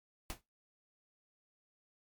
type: noise with exponential decay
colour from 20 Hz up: pink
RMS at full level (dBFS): -37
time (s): 0.3-0.41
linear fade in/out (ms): 0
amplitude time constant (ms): 23
effects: noise-tail reverb RT60 0.2 s tail -17 dB re dry + MP3 96 kbps